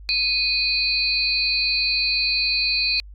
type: tone cluster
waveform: sine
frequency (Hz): 2478 / 4118 / 4487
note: D#7 / C8 / C#8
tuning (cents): -8 / -28 / +20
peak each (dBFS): -23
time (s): 0.09-3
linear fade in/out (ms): 0
effects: added 50 Hz sine -38 dBFS peak until 3.14 s + AAC 48 kbps